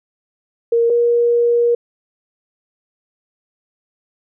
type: tone pair in turn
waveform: sine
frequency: 466.2 / 474.3 Hz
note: A#4 / A#4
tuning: 0 / +30 cents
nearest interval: unison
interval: 30 cents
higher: second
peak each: -11 dBFS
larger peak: neither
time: 0.72-0.9 / 0.9-1.75 s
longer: second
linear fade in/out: 5 ms
effects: none